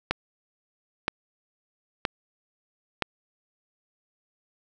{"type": "click train", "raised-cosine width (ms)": 0.3, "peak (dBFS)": -7, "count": 4, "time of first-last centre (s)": [0.11, 3.023], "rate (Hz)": 1.03, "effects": []}